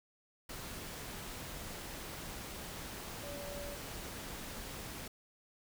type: tone in noise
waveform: sine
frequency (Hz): 574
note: D5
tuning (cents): -40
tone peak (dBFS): -45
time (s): 3.23-3.75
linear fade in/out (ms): 5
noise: pink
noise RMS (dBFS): -45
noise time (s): 0.49-5.08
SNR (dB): -3
effects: none